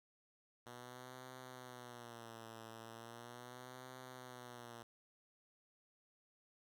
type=tone with vibrato; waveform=5% pulse; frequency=120.3 Hz; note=B2; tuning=45 cents flat; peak=-40 dBFS; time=0.66-4.83 s; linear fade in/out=5 ms; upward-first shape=sine; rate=0.38 Hz; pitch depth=110 cents each way; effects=none